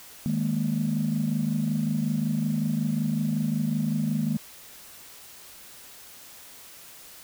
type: chord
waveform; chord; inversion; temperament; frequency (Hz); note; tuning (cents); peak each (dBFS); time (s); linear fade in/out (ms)
sine; D# suspended fourth; none; equal; 155.56 / 207.7 / 233.1; D#3 / G#3 / A#3; 0 / 0 / 0; -27; 0.26-4.37; 0
effects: tanh soft clip ceiling -16 dBFS + white hiss -47 dBFS RMS until 7.23 s